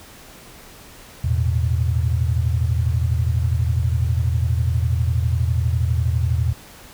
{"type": "chord", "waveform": "sine", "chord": "E suspended fourth", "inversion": "none", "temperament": "equal with one note detuned", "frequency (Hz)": [82.41, 110, 122.19], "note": ["E2", "A2", "B2"], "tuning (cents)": [0, 0, -18], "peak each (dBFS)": [-19, -23, -22], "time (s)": [1.24, 6.53], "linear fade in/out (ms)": 5, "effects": ["pink hiss -43 dBFS RMS until 6.93 s"]}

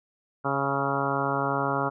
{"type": "harmonic tone with a mistuned harmonic", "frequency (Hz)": 138.59, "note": "C#3", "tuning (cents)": 0, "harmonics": [1, 2, 3, 4, 5, 6, 7, 8, 9, 10], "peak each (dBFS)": [-33, -33, -33, -33, -33, -33, -33, -33, -33, -33], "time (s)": [0.44, 1.9], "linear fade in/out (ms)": 20, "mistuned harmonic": 9, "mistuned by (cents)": 17, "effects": []}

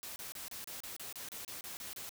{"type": "noise bursts", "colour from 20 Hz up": "white", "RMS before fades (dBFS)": -45, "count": 13, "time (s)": [0.03, 2.092], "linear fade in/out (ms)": 0, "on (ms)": 130, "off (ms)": 31, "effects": []}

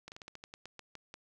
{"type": "slowing click train", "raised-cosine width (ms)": 0.2, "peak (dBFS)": -29, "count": 12, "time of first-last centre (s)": [0.08, 1.141], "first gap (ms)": 39, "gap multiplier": 1.17, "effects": []}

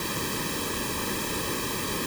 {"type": "noise with comb filter", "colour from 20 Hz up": "pink", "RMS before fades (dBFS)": -30, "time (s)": [0, 2.06], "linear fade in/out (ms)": 2, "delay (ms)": 1.4, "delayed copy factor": -0.9, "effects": []}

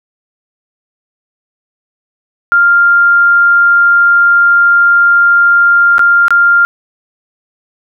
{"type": "tone with dropouts", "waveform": "sine", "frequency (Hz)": 1396.9, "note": "F6", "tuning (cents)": 0, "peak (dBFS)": -4, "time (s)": [2.52, 6.65], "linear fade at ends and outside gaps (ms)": 0, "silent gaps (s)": [[5.982, 5.993], [6.282, 6.306]], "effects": []}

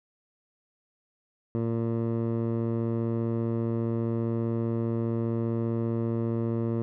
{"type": "tone with low-pass filter", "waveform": "15% pulse", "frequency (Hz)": 115.1, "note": "A#2", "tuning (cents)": -22, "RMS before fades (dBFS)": -28, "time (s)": [1.55, 6.82], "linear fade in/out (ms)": 0, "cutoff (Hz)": 630, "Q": 0.67, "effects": []}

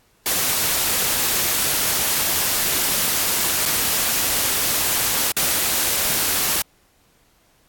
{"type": "noise with dropouts", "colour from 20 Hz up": "white", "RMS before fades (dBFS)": -20, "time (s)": [0.26, 6.62], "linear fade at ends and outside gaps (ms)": 2, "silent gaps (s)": [[3.655, 3.658], [5.32, 5.366]], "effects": ["pink hiss -59 dBFS RMS until 7.68 s", "AAC 64 kbps"]}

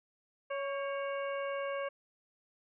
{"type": "harmonic tone with a mistuned harmonic", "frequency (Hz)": 557, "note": "C#5", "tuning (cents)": 8, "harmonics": [1, 2, 3, 4, 5], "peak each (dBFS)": [-35, -41, -45, -47, -49], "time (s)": [0.5, 1.89], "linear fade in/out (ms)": 10, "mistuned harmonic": 3, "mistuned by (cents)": -58, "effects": []}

